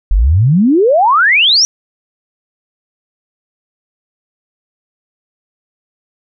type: exponential sweep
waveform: sine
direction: up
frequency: 41.2 to 5920 Hz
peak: -6 dBFS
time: 0.11-1.65 s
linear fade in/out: 0 ms
effects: none